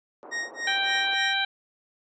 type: band-pass noise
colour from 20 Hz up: pink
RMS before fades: -45 dBFS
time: 0.23-1.14 s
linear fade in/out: 0 ms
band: 350 to 1100 Hz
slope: 24 dB/octave
type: tone with tremolo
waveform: 45% pulse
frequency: 1868 Hz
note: A#6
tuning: 3 cents sharp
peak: -27 dBFS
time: 0.31-1.35 s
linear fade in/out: 20 ms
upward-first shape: sine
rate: 3.5 Hz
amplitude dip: 100%
type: harmonic tone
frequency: 784 Hz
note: G5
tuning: in tune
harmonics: 1 / 2 / 3 / 4 / 5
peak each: -31 / -27 / -31 / -31 / -29 dBFS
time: 0.67-1.45 s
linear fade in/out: 5 ms
effects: resampled to 16000 Hz